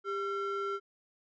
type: ring-modulated tone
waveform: triangle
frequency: 880 Hz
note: A5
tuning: in tune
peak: -27 dBFS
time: 0.04-0.8 s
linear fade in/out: 50 ms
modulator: 482 Hz
effects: resampled to 16000 Hz